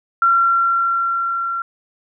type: tone with level ramp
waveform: sine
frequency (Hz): 1367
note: F6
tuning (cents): -37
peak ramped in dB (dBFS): -10 to -20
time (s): 0.22-1.62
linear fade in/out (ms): 2
effects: none